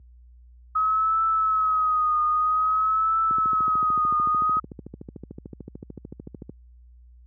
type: tone with vibrato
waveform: sine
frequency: 1272 Hz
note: D#6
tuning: 38 cents sharp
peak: -19 dBFS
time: 0.75-4.6 s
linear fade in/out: 10 ms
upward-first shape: triangle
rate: 0.51 Hz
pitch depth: 65 cents each way
type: click train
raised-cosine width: 3 ms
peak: -23 dBFS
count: 44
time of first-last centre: 3.31-6.495 s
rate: 13.5 Hz
effects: added 60 Hz sine -38 dBFS peak until 7.26 s + high-pass 100 Hz 12 dB/octave